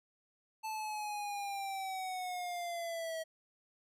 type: linear sweep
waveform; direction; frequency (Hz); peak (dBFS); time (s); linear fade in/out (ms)
square; down; 879 to 641; -38; 0.63-3.24; 20
effects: resampled to 32000 Hz